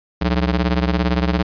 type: ring-modulated tone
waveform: sawtooth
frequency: 123.1 Hz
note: B2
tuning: 5 cents flat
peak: -9 dBFS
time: 0.21-1.43 s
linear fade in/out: 10 ms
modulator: 52.8 Hz
effects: resampled to 11025 Hz